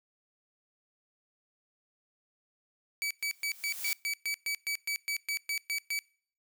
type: tone bursts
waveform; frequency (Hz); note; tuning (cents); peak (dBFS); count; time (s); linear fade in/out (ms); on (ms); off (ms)
sawtooth; 2287; D7; -47; -27; 15; 3.02-5.99; 0; 86; 120
type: noise with exponential growth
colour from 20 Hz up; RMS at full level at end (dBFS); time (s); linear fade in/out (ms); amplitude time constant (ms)
blue; -33; 3.19-3.93; 2; 160
effects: noise-tail reverb RT60 0.5 s tail -25 dB re dry